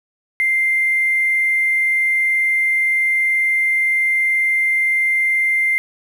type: tone with hard clipping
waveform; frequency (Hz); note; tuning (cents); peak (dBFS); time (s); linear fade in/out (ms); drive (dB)
triangle; 2093; C7; 0; -14; 0.4-5.78; 0; 3
effects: none